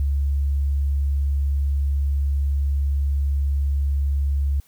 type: tone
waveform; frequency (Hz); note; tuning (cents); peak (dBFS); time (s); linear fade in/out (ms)
sine; 70; C#2; +18; -18; 0-4.6; 0
effects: white hiss -58 dBFS RMS until 4.67 s